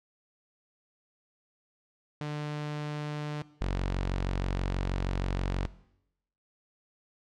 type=tone pair in turn; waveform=sawtooth; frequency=149.1 / 46.28 Hz; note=D3 / F#1; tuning=+27 / +1 cents; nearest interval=octave + minor sixth; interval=2026 cents; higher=first; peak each=-29 / -24 dBFS; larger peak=second; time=2.21-3.42 / 3.61-5.66 s; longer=second; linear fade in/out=0 ms; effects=noise-tail reverb RT60 0.8 s tail -18 dB re dry + low-pass 5000 Hz 12 dB/octave